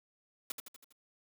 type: noise with echo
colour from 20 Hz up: white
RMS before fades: -38 dBFS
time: 0.5-0.52 s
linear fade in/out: 2 ms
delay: 81 ms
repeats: 5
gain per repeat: -5 dB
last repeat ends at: 0.925 s
effects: none